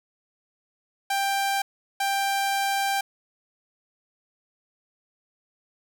sawtooth tone bursts at uneven times, 789 Hz, G5, 11 cents sharp, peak -19 dBFS, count 2, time 1.1-1.62 / 2-3.01 s, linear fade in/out 5 ms, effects none

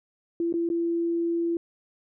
sine tone with dropouts, 337.9 Hz, E4, 43 cents sharp, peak -23 dBFS, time 0.4-1.57 s, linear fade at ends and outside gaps 2 ms, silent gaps 0.526-0.539 / 0.69-0.7 s, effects none

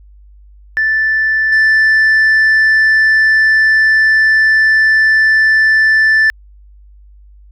sine tone with level steps, 1760 Hz, A6, in tune, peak -9 / -4 dBFS, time 0.77-6.3 s, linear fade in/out 0 ms, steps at 1.52 s, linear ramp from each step 5 ms, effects tanh soft clip ceiling -6 dBFS + added 50 Hz sine -38 dBFS peak until 7.51 s

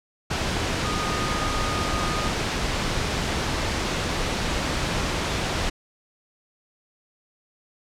sine tone in noise, 1234 Hz, D#6, 15 cents flat, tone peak -30 dBFS, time 0.84-2.29 s, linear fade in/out 10 ms, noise pink, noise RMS -25 dBFS, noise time 0.3-5.7 s, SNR -8 dB, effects low-pass 6000 Hz 12 dB/octave

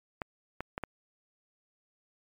clicks, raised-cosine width 0.5 ms, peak -19 dBFS, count 4, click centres 0.218 / 0.606 / 0.779 / 0.837 s, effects MP3 96 kbps

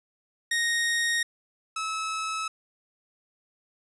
sawtooth tone pair in turn, 1864.7 / 1297.4 Hz, A#6 / E6, 0 / -28 cents, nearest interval tritone, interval 628 cents, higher first, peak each -20 / -25 dBFS, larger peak first, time 0.51-1.23 / 1.76-2.48 s, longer neither, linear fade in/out 5 ms, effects resampled to 24000 Hz + 10-bit

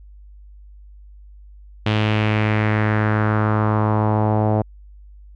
sawtooth tone with low-pass filter sweep, 107.2 Hz, A2, 45 cents flat, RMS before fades -18 dBFS, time 1.86-4.62 s, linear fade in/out 5 ms, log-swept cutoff 3200 to 700 Hz, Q 2.6, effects added 50 Hz sine -40 dBFS peak until 5.35 s

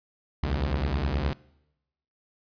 sawtooth beating tone pair, 65.41 / 75.01 Hz, C2 / D2, 0 / +37 cents, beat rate 9.6 Hz, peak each -24 dBFS, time 0.43-1.33 s, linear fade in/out 0 ms, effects noise-tail reverb RT60 0.9 s tail -23 dB re dry + resampled to 11025 Hz

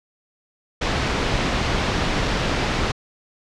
pink low-pass noise, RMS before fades -22 dBFS, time 0.81-2.92 s, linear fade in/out 10 ms, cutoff 4600 Hz, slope 12 dB/octave, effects low-pass 7000 Hz 12 dB/octave

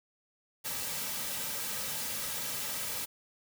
white noise with comb filter, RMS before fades -36 dBFS, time 0.64-3.06 s, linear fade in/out 20 ms, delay 2.8 ms, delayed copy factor -0.55, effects none

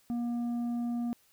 triangle tone with tanh clipping, 238.2 Hz, A#3, 38 cents sharp, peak -31 dBFS, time 0.1-1.13 s, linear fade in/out 0 ms, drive 10 dB, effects white hiss -66 dBFS RMS until 1.32 s

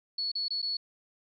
sine tone with dropouts, 4400 Hz, C#8, 14 cents flat, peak -29 dBFS, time 0.18-0.77 s, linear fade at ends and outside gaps 5 ms, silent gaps 0.317-0.352 / 0.483-0.505 / 0.618-0.626 s, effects none

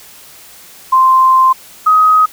sine tone pair in turn, 1044 / 1260 Hz, C6 / D#6, -4 / +21 cents, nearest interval minor third, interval 325 cents, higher second, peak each -5 dBFS, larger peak neither, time 0.92-1.53 / 1.86-2.26 s, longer first, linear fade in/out 10 ms, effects white hiss -38 dBFS RMS until 2.32 s

